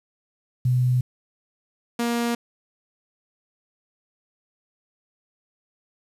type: tone pair in turn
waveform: sine / sawtooth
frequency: 125.6 / 236.1 Hz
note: B2 / A#3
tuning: +30 / +22 cents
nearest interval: major seventh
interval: 1092 cents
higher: second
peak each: -17 / -18 dBFS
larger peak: first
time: 0.65-1.01 / 1.99-2.35 s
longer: neither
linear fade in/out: 5 ms
effects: resampled to 32000 Hz + 8-bit